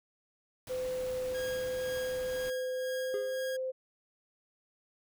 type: noise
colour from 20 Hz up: pink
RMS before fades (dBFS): -47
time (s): 0.67-2.5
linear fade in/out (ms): 2
type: tone with pitch glide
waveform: sine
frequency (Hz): 510 to 518.9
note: C5 to C5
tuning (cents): -44 to -14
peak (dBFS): -32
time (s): 0.69-3.72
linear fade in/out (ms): 20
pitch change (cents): +30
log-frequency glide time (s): 2.71-3.41
type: tone with tremolo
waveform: sawtooth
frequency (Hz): 1635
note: G#6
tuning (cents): -28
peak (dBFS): -36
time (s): 1.34-3.57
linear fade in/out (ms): 10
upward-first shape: sine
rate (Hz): 2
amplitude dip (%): 55
type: tone with exponential decay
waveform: triangle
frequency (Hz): 410.3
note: G#4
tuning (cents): -21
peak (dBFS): -29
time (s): 3.14-3.53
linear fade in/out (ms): 1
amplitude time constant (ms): 84
effects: none